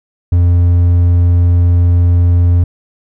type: tone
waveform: triangle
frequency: 87.31 Hz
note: F2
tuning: in tune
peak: -4 dBFS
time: 0.32-2.64 s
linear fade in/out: 5 ms
effects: none